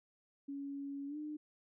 sine tone with pitch glide, 279.8 to 301.6 Hz, C#4 to D4, +16 to +46 cents, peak -40 dBFS, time 0.48-1.37 s, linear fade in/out 10 ms, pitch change +130 cents, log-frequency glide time 1.07-1.17 s, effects none

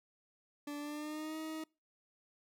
40% pulse tone with pitch glide, 291.1 to 315.6 Hz, D4 to D#4, -15 to +25 cents, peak -39 dBFS, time 0.67-1.64 s, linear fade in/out 5 ms, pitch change +140 cents, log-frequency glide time 0.78-1.37 s, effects noise-tail reverb RT60 0.3 s tail -26 dB re dry

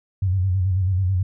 sine tone with vibrato, 93.4 Hz, F#2, 17 cents sharp, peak -17 dBFS, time 0.22-1.23 s, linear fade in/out 5 ms, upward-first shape square, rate 9.2 Hz, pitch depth 64 cents each way, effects none

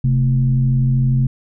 sine tone with frequency modulation, 130.81 Hz, C3, in tune, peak -12 dBFS, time 0.04-1.27 s, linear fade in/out 5 ms, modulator 92.7 Hz, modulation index 0.55, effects none

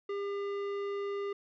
sine tone with tanh clipping, 401.6 Hz, G4, 42 cents sharp, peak -35 dBFS, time 0.09-1.33 s, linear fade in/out 5 ms, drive 14 dB, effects none

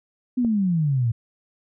sine exponential sweep, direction down, 257.2 to 110.9 Hz, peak -18 dBFS, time 0.37-1.12 s, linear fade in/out 10 ms
click, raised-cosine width 2 ms, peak -20 dBFS, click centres 0.448 s
effects none

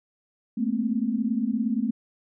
sine tone cluster, 214.3 / 231.6 / 262.5 Hz, A3 / A#3 / C4, -45 / -11 / +6 cents, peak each -27 / -26 / -29 dBFS, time 0.57-1.91 s, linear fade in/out 10 ms, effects none

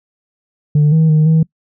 sine tone with pitch steps, 148.9 / 159.7 / 154.5 / 160.1 Hz, D3 / D#3 / D#3 / D#3, +24 / +45 / -12 / +50 cents, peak -5 dBFS, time 0.75-1.43 s, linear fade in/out 5 ms, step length 170 ms, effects noise-tail reverb RT60 0.1 s tail -25 dB re dry + tanh soft clip ceiling -6 dBFS

